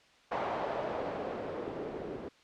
blue noise with low-pass filter sweep, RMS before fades -37 dBFS, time 0.31-2.29 s, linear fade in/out 10 ms, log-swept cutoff 780 to 350 Hz, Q 1.8, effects white hiss -62 dBFS RMS until 2.43 s + low-pass 4000 Hz 12 dB/octave

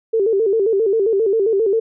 sine tone with vibrato, 420 Hz, G#4, 19 cents sharp, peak -13 dBFS, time 0.13-1.8 s, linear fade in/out 10 ms, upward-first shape square, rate 7.5 Hz, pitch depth 120 cents each way, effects none

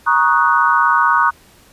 sine chord, D# minor seventh, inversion second, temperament equal with one note detuned, 940.4 / 1108.7 / 1244.5 / 1480 Hz, A#5 / C#6 / D#6 / F#6, +15 / 0 / 0 / 0 cents, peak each -16 dBFS, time 0.06-1.31 s, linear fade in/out 20 ms, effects pink hiss -48 dBFS RMS until 1.72 s + resampled to 32000 Hz

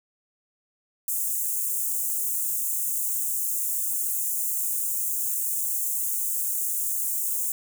white high-pass noise, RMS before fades -27 dBFS, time 1.08-7.52 s, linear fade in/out 2 ms, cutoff 6900 Hz, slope 48 dB/octave, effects none

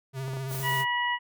square tone with vibrato, 133.3 Hz, C3, 33 cents sharp, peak -32 dBFS, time 0.13-0.86 s, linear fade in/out 50 ms, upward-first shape sine, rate 15 Hz, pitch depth 37 cents each way
clicks, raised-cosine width 1 ms, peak -28 dBFS, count 7, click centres 0.281 / 0.335 / 0.37 / 0.514 / 0.549 / 0.599 / 0.724 s
blue noise, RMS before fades -38 dBFS, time 0.48-0.85 s, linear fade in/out 50 ms
harmonic tone, 971 Hz, B5, 30 cents flat, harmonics 1 / 2 / 3, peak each -28 / -28 / -34 dBFS, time 0.62-1.19 s, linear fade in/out 50 ms
effects none

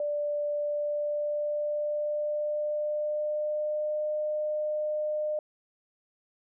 sine tone with pitch glide, 588 to 606.3 Hz, D5 to D#5, +2 to -45 cents, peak -27 dBFS, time 0-5.39 s, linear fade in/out 2 ms, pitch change +53 cents, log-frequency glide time 0.51-4.13 s, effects none

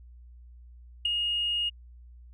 sine tone with ADSR envelope, 2860 Hz, F7, 41 cents sharp, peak -18 dBFS, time 1.05-1.7 s, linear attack 6 ms, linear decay 6 ms, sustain -7 dB, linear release 19 ms, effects tanh soft clip ceiling -19 dBFS + added 60 Hz sine -47 dBFS peak until 2.33 s

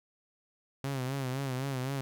sawtooth tone with vibrato, 132.9 Hz, C3, 27 cents sharp, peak -28 dBFS, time 0.84-2.01 s, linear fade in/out 0 ms, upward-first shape sine, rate 3.9 Hz, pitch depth 84 cents each way, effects none

